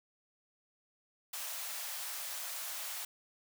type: high-pass noise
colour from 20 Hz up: white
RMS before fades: -41 dBFS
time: 1.33-3.05 s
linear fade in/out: 5 ms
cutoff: 570 Hz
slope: 48 dB/octave
effects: none